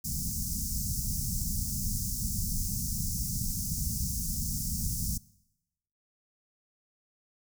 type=band-stop noise; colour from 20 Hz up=pink; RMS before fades=-32 dBFS; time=0.04-5.18 s; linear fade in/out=10 ms; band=220 to 5300 Hz; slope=48 dB/octave; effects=noise-tail reverb RT60 0.9 s tail -22 dB re dry